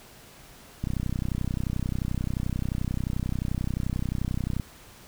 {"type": "click train", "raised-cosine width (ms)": 5, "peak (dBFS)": -16, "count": 119, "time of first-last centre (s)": [0.84, 4.598], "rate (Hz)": 31.4, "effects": ["pink hiss -50 dBFS RMS until 5.07 s"]}